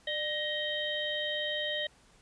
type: harmonic tone with a mistuned harmonic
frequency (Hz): 626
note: D#5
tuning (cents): +10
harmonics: 1 / 3 / 5 / 6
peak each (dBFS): -36 / -36 / -35 / -39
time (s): 0.07-1.87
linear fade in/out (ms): 5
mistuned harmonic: 1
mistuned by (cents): -76
effects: pink hiss -62 dBFS RMS until 2.21 s + resampled to 22050 Hz